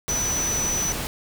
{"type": "tone in noise", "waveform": "sine", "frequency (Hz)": 5970, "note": "F#8", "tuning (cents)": 15, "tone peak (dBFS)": -23, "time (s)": [0.09, 0.92], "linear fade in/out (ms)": 0, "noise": "pink", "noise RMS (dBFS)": -29, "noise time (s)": [0.08, 1.07], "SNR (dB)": 3, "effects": []}